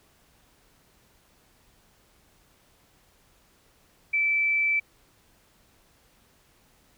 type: tone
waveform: sine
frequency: 2321 Hz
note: D7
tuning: 21 cents flat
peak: -21 dBFS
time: 4.13-4.8 s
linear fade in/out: 10 ms
effects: pink hiss -62 dBFS RMS until 6.97 s